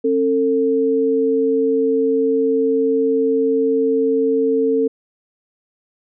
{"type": "tone pair together", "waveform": "sine", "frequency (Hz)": [269.7, 450], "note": ["C#4", "A4"], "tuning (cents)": [-47, 39], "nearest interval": "major sixth", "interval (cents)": 886, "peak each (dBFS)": [-19, -15], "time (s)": [0.04, 4.88], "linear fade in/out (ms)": 10, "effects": []}